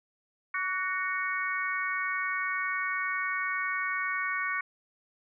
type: harmonic tone with a mistuned harmonic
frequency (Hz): 370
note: F#4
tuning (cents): 0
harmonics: 3 / 4 / 5 / 6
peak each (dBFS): -34 / -34 / -34 / -34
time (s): 0.54-4.61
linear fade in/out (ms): 5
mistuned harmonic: 3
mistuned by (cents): +34
effects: none